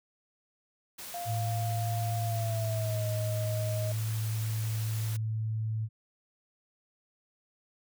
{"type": "noise", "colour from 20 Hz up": "white", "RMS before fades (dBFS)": -43, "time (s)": [0.98, 5.17], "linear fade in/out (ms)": 10}
{"type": "tone with pitch glide", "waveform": "sine", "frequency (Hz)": [698.5, 625.9], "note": ["F5", "D#5"], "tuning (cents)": [0, 10], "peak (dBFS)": -35, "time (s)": [1.14, 3.92], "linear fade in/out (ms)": 2, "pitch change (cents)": -190, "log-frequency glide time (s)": [2.21, 3.07]}
{"type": "tone", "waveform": "sine", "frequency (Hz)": 110, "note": "A2", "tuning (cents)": 0, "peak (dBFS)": -29, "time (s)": [1.25, 5.89], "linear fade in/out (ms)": 50}
{"effects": []}